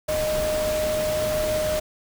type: tone in noise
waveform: sine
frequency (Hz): 616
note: D#5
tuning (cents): -17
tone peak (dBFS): -22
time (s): 0.08-1.8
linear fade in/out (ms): 10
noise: pink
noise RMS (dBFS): -30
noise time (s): 0.08-1.8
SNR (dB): +5
effects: none